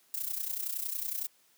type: noise with amplitude modulation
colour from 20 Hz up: violet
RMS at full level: -32 dBFS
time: 0.14-1.27 s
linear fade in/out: 0 ms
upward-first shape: sine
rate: 30.8 Hz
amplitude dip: 75%
effects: white hiss -66 dBFS RMS until 1.57 s + high-pass 150 Hz 12 dB/octave